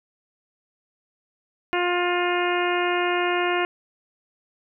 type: harmonic tone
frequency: 353.9 Hz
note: F4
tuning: 23 cents sharp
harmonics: 1 / 2 / 3 / 4 / 5 / 6 / 7 / 8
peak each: -24 / -27 / -29 / -30 / -31 / -32 / -32 / -33 dBFS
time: 1.73-3.65 s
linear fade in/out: 0 ms
effects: none